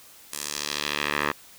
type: tone with band-pass filter sweep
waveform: 10% pulse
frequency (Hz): 73.42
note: D2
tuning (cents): 0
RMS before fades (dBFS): -29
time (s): 0.32-1.32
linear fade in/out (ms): 10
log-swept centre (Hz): 9800 to 1500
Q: 1.2
effects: white hiss -50 dBFS RMS until 1.58 s

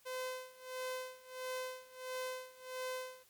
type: tone with tremolo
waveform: sawtooth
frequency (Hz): 512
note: C5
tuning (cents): -38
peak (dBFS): -34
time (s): 0.05-3.24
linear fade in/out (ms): 20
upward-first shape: sine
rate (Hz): 1.5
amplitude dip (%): 90
effects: white hiss -67 dBFS RMS until 3.29 s + MP3 96 kbps

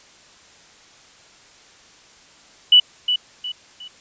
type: tone with echo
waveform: sine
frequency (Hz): 2961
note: F#7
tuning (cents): +1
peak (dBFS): -7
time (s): 2.72-2.8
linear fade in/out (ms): 5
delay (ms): 360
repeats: 3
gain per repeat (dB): -9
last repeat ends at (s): 3.88
effects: white hiss -49 dBFS RMS until 4 s + resampled to 16000 Hz

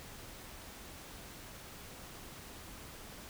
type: silence
effects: pink hiss -50 dBFS RMS until 3.29 s

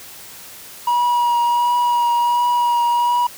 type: tone with vibrato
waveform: triangle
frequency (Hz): 960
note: B5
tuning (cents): -49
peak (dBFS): -12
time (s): 0.87-3.27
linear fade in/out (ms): 5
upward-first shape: triangle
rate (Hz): 1.4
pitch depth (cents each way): 18
effects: white hiss -38 dBFS RMS until 3.37 s

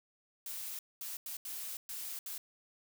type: noise bursts at uneven times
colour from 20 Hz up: blue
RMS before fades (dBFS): -42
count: 6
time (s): 0.46-0.79 / 1.01-1.17 / 1.26-1.37 / 1.45-1.77 / 1.89-2.19 / 2.26-2.38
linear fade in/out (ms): 2
effects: none

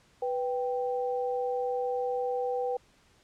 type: tone pair together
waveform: sine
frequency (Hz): 493.9 / 784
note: B4 / G5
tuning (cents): 0 / 0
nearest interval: minor sixth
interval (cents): 800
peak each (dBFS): -29 / -33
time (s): 0.22-2.77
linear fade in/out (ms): 5
effects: pink hiss -63 dBFS RMS until 3.23 s + low-pass 8000 Hz 12 dB/octave

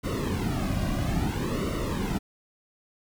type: noise with flanger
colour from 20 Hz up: brown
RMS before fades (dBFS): -28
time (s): 0.03-2.19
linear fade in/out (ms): 20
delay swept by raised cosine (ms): 1.2 to 2.3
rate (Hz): 0.6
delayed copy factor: -0.85
effects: none

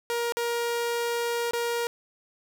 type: tone with dropouts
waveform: sawtooth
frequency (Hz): 471.8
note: A#4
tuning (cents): +21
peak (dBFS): -22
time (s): 0.1-1.87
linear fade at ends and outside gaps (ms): 0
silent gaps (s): 0.322-0.37 / 1.51-1.534
effects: none

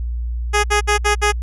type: tone bursts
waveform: 10% pulse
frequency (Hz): 415.3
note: G#4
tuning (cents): 0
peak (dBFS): -5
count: 5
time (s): 0.53-1.324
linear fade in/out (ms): 20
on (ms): 110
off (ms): 61
effects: added 59 Hz sine -20 dBFS peak until 1.42 s + resampled to 24000 Hz

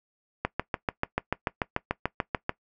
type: click train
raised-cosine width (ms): 0.5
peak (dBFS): -10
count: 15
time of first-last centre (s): 0.45-2.494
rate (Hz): 6.85
effects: noise-tail reverb RT60 0.1 s tail -20 dB re dry

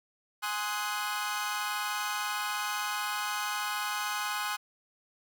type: chord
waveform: sawtooth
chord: Ab dominant seventh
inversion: none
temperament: equal with one note detuned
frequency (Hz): 830.6 / 1046.5 / 1256.1 / 1480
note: Ab5 / C6 / Eb6 / Gb6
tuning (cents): 0 / 0 / +16 / 0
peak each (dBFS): -33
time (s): 0.42-4.57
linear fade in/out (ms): 20
effects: none

